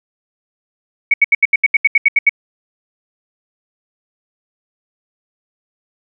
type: tone bursts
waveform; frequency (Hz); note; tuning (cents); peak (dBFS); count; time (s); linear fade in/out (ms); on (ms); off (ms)
sine; 2233; C#7; +12; -6; 12; 1.11-2.294; 5; 29; 76
effects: none